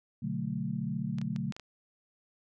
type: chord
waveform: sine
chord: B minor seventh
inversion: none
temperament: equal with one note detuned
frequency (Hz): 123.47 / 146.32 / 185 / 220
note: B2 / D3 / F#3 / A3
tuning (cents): 0 / -6 / 0 / 0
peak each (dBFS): -39 / -36 / -36 / -36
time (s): 0.22-1.52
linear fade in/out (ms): 10
type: clicks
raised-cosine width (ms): 0.2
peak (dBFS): -28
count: 6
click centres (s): 1.185 / 1.215 / 1.362 / 1.523 / 1.565 / 1.597
effects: none